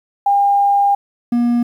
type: tone pair in turn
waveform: sine / triangle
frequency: 804 / 239 Hz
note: G5 / A#3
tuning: +44 / +43 cents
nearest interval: octave + major sixth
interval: 2101 cents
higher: first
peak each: -10 dBFS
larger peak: neither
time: 0.26-0.95 / 1.32-1.63 s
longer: first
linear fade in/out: 5 ms
effects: 8-bit